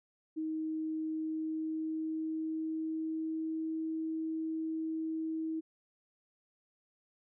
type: tone with pitch glide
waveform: sine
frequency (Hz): 315.3 to 319.9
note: D#4 to D#4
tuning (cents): +23 to +48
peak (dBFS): -33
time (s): 0.36-5.61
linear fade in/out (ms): 20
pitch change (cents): +25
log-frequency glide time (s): 1.09-3.82
effects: none